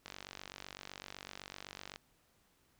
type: click train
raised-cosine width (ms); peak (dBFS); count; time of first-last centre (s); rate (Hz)
0.2; -27; 92; 0.06-1.96; 47.9
effects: pink hiss -72 dBFS RMS until 2.79 s